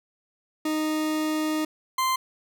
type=tone pair in turn; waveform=40% pulse; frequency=309.8 / 1042 Hz; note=D#4 / C6; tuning=-7 / -7 cents; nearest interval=octave + major sixth; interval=2100 cents; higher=second; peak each=-23 / -21 dBFS; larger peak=second; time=0.65-1.65 / 1.98-2.16 s; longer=first; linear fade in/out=5 ms; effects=none